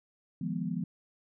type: chord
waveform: sine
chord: F half-diminished seventh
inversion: third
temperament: equal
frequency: 155.56 / 174.61 / 207.7 / 246.9 Hz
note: Eb3 / F3 / Ab3 / Cb4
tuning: 0 / 0 / 0 / 0 cents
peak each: -39 / -34 / -37 / -37 dBFS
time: 0.41-0.84 s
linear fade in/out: 5 ms
effects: none